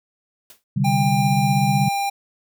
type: noise with exponential decay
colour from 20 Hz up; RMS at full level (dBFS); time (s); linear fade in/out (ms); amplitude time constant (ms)
white; -40; 0.5-0.64; 2; 29
type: chord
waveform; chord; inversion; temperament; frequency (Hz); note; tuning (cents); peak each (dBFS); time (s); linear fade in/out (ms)
sine; C suspended second; none; equal; 130.81 / 146.83 / 196; C3 / D3 / G3; 0 / 0 / 0; -21; 0.76-1.89; 10
type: tone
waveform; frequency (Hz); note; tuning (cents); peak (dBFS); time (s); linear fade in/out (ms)
square; 798; G5; +31; -21; 0.84-2.1; 10
effects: none